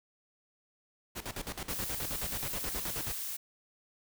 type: noise with tremolo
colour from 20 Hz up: pink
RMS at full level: -38 dBFS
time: 1.15-3.14 s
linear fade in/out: 20 ms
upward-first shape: square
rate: 9.4 Hz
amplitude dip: 80%
type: noise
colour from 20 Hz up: blue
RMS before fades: -38 dBFS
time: 1.69-3.37 s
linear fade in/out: 10 ms
effects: none